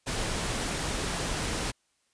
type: noise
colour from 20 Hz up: pink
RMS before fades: -31 dBFS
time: 0.06-1.72 s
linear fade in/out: 20 ms
effects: white hiss -72 dBFS RMS until 2.13 s + resampled to 22050 Hz